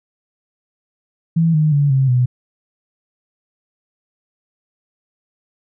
sine tone with pitch steps, 164.81 / 153.77 / 143.48 / 133.87 / 124.9 Hz, E3 / D#3 / D3 / C3 / B2, 0 / -20 / -40 / +40 / +20 cents, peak -11 dBFS, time 1.36-2.26 s, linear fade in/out 10 ms, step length 180 ms, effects none

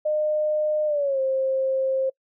sine tone with pitch glide, 609 to 530.2 Hz, D#5 to C5, -37 to +23 cents, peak -20 dBFS, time 0.05-2.1 s, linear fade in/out 10 ms, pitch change -240 cents, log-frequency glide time 0.86-1.2 s, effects noise-tail reverb RT60 0.1 s tail -26 dB re dry

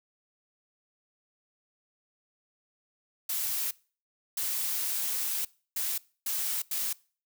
blue noise bursts at uneven times, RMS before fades -31 dBFS, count 5, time 3.29-3.71 / 4.37-5.45 / 5.76-5.98 / 6.26-6.62 / 6.71-6.93 s, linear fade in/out 5 ms, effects noise-tail reverb RT60 0.4 s tail -23 dB re dry

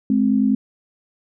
sine tone pair together, 211.7 / 261.6 Hz, G#3 / C4, +33 / 0 cents, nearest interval major third, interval 367 cents, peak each -17 dBFS, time 0.1-0.55 s, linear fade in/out 2 ms, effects none

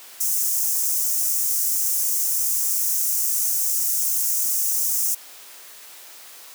white high-pass noise, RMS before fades -22 dBFS, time 0.2-5.15 s, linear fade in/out 10 ms, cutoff 5700 Hz, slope 48 dB/octave, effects white hiss -43 dBFS RMS until 6.54 s + high-pass 400 Hz 12 dB/octave

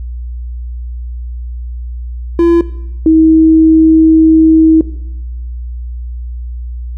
triangle / sine tone pair in turn, 338.9 / 319.4 Hz, E4 / D#4, +48 / +45 cents, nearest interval minor second, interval 103 cents, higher first, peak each -3 dBFS, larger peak neither, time 2.39-2.61 / 3.06-4.81 s, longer second, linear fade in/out 2 ms, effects noise-tail reverb RT60 0.9 s tail -17 dB re dry + added 60 Hz sine -19 dBFS peak until 6.97 s

